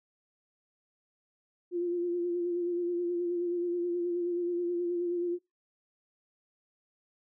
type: tone with vibrato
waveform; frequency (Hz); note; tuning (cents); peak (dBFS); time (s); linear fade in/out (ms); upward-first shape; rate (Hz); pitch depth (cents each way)
sine; 349.2; F4; 0; -28; 1.71-5.39; 50; sine; 9.4; 30
effects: noise-tail reverb RT60 0.2 s tail -23 dB re dry